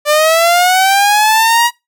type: linear sweep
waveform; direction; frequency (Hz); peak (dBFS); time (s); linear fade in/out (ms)
sawtooth; up; 587.3 to 961; -4; 0.05-1.71; 50
effects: noise-tail reverb RT60 0.2 s tail -22 dB re dry